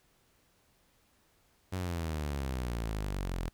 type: exponential sweep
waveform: sawtooth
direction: down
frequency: 94.9 to 41.2 Hz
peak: -29 dBFS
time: 1.72-3.49 s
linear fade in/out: 10 ms
effects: pink hiss -69 dBFS RMS until 3.53 s